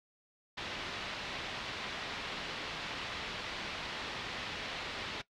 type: low-pass noise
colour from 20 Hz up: white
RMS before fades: -41 dBFS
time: 0.57-5.22 s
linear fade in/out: 10 ms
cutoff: 3900 Hz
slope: 24 dB/octave
effects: noise-tail reverb RT60 0.1 s tail -18 dB re dry